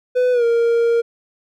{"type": "tone with pitch glide", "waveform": "triangle", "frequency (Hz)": [499.9, 466.4], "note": ["B4", "A#4"], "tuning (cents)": [21, 1], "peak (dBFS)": -11, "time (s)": [0.15, 1.02], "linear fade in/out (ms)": 20, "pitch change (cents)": -120, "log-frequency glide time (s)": [0.32, 0.44], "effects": []}